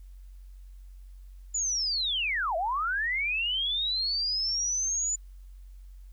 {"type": "linear two-way sweep", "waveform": "sine", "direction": "down then up", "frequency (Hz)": [7040, 621, 7040], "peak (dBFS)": -26, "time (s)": [1.54, 5.16], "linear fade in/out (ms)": 10, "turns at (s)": 2.56, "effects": ["added 46 Hz sine -44 dBFS peak until 6.12 s", "white hiss -70 dBFS RMS until 6.12 s"]}